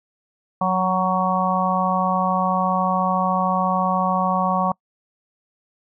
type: harmonic tone with a mistuned harmonic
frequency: 186.1 Hz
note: F#3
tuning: 10 cents sharp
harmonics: 1 / 3 / 4 / 5 / 6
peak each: -23 / -27 / -23 / -25 / -22 dBFS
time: 0.61-4.72 s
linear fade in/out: 5 ms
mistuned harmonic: 1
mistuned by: -22 cents
effects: noise-tail reverb RT60 0.1 s tail -26 dB re dry